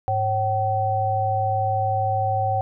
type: tone cluster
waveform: sine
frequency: 103.8 / 543 / 763 Hz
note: G#2 / C#5 / G5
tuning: 0 / -36 / -47 cents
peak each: -25 / -28 / -21 dBFS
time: 0.08-2.61 s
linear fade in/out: 0 ms
effects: none